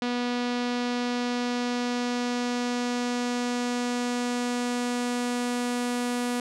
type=tone with low-pass filter sweep; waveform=sawtooth; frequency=243.9 Hz; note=B3; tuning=21 cents flat; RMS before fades=-28 dBFS; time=0.02-6.4 s; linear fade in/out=2 ms; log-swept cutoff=4400 to 10000 Hz; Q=1.4; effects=none